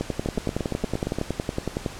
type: two click trains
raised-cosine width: 2 ms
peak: -12 / -11 dBFS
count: 9 / 21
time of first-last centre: 0.26-1.186 / 0.01-1.862 s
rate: 8.64 / 10.8 Hz
effects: pink hiss -40 dBFS RMS until 1.99 s + low-pass 9000 Hz 12 dB/octave